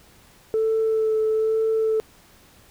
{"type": "tone with vibrato", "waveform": "sine", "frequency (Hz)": 440, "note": "A4", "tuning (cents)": 0, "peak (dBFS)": -17, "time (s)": [0.54, 2], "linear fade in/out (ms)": 0, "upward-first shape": "sine", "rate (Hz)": 1.1, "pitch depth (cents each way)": 14, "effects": ["tanh soft clip ceiling -15 dBFS", "pink hiss -53 dBFS RMS until 2.7 s"]}